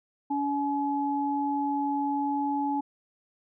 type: tone pair together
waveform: sine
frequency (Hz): 283.7 / 850.1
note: C#4 / G#5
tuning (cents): +40 / +40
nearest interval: octave + perfect fifth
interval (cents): 1900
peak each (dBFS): -28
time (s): 0.3-2.81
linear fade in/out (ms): 10
effects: none